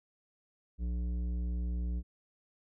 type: tone with tanh clipping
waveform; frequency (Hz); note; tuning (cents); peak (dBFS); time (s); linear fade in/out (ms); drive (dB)
sine; 59.8; A#1; +45; -33; 0.78-2.03; 50; 11
effects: none